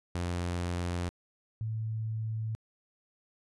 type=tone pair in turn; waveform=sawtooth / sine; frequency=87.7 / 110.5 Hz; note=F2 / A2; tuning=+8 / +8 cents; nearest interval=major third; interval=400 cents; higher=second; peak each=-27 / -31 dBFS; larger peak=first; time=0.15-1.09 / 1.61-2.55 s; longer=neither; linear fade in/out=0 ms; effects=resampled to 24000 Hz